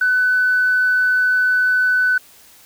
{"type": "tone", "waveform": "sine", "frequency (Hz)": 1501, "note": "F#6", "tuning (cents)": 24, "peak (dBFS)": -12, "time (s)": [0.01, 2.18], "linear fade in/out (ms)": 5, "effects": ["tanh soft clip ceiling -8 dBFS", "white hiss -47 dBFS RMS until 2.65 s"]}